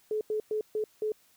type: tone bursts at uneven times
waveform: sine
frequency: 429.1 Hz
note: A4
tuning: 43 cents flat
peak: -27 dBFS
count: 5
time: 0.11-0.21 / 0.3-0.4 / 0.51-0.61 / 0.75-0.84 / 1.02-1.12 s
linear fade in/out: 2 ms
effects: white hiss -64 dBFS RMS until 1.36 s